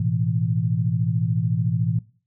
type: chord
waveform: sine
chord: A suspended second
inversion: none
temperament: just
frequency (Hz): 110 / 123.75 / 165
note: A2 / B2 / E3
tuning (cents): 0 / +4 / +2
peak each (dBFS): -23 / -24 / -24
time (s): 0-1.99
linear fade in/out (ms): 5
effects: noise-tail reverb RT60 0.4 s tail -20 dB re dry